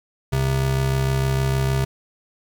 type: tone pair together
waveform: square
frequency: 66.55 / 133.1 Hz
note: C2 / C3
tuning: +30 / +30 cents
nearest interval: octave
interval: 1200 cents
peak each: -26 / -20 dBFS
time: 0.32-1.85 s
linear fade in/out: 10 ms
effects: 9-bit